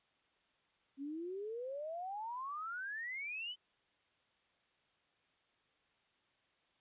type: exponential sweep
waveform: sine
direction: up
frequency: 267.8 to 3085 Hz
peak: -40 dBFS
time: 0.97-3.56 s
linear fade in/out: 50 ms
effects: white hiss -75 dBFS RMS until 6.8 s + resampled to 8000 Hz